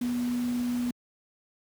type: tone in noise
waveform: sine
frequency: 244 Hz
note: B3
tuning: 21 cents flat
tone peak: -26 dBFS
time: 0.01-0.91 s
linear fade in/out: 5 ms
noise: pink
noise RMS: -43 dBFS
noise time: 0.01-0.91 s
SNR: +14 dB
effects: high-pass 80 Hz 12 dB/octave